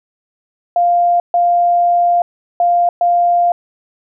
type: tone bursts at uneven times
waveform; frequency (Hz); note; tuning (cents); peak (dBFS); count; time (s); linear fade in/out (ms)
sine; 698.5; F5; 0; -9; 4; 0.76-1.2 / 1.34-2.22 / 2.6-2.89 / 3.01-3.52; 2
effects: none